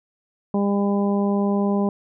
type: harmonic tone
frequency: 201.1 Hz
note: G3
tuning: 44 cents sharp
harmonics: 1 / 2 / 3 / 4 / 5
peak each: -19 / -25 / -29 / -31 / -33 dBFS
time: 0.54-1.89 s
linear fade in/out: 2 ms
effects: none